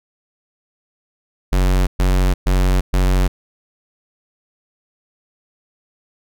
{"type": "tone bursts", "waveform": "square", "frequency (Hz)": 46.25, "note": "F#1", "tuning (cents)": 0, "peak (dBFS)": -13, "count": 4, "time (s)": [1.52, 3.28], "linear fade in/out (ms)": 10, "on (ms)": 350, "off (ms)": 120, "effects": []}